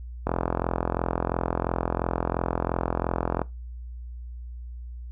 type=click train; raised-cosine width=1 ms; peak=-10 dBFS; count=136; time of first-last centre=0.27-3.417 s; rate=42.9 Hz; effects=noise-tail reverb RT60 0.2 s tail -20 dB re dry + added 60 Hz sine -35 dBFS peak until 5.11 s